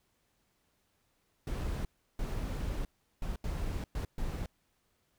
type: noise bursts at uneven times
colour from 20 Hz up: brown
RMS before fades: -35 dBFS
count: 6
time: 1.47-1.85 / 2.19-2.85 / 3.22-3.36 / 3.44-3.84 / 3.95-4.05 / 4.18-4.46 s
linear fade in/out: 2 ms
effects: pink hiss -75 dBFS RMS until 5.18 s